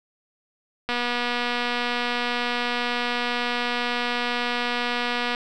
click train, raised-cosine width 0.3 ms, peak -10 dBFS, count 1080, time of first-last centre 0.89-5.349 s, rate 242 Hz, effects none

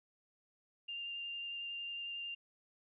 sine tone with vibrato, 2794 Hz, F7, in tune, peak -40 dBFS, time 0.88-2.35 s, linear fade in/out 10 ms, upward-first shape sine, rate 11 Hz, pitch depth 9 cents each way, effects none

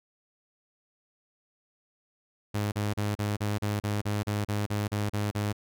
sawtooth tone bursts, 103.83 Hz, G#2, in tune, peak -23 dBFS, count 14, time 2.54-5.528 s, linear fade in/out 10 ms, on 180 ms, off 36 ms, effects none

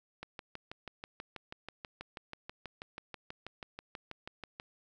click train, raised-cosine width 0.3 ms, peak -26 dBFS, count 28, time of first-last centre 0.23-4.599 s, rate 6.18 Hz, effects none

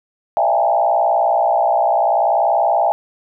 sine tone with frequency modulation, 740 Hz, F#5, in tune, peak -12 dBFS, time 0.37-2.92 s, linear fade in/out 0 ms, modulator 60.5 Hz, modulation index 2.1, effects none

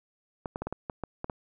clicks, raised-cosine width 1 ms, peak -19 dBFS, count 9, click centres 0.458 / 0.559 / 0.62 / 0.67 / 0.726 / 0.898 / 1.037 / 1.244 / 1.298 s, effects none

